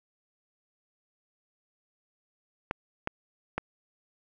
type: clicks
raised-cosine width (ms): 0.5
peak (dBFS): -14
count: 3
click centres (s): 2.711 / 3.074 / 3.58
effects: none